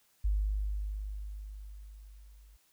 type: tone with level ramp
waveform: sine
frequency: 51 Hz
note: G#1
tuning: 31 cents flat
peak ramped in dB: -25 to -54 dBFS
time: 0.24-2.57 s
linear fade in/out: 10 ms
effects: white hiss -69 dBFS RMS until 2.72 s